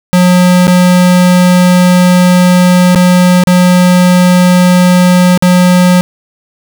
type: tone with dropouts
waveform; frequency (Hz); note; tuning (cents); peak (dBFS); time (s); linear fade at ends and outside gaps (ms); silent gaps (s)
square; 180; F#3; -47; -4; 0.13-6.01; 0; 0.67-0.679 / 2.948-2.958 / 3.437-3.472 / 5.376-5.424
effects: none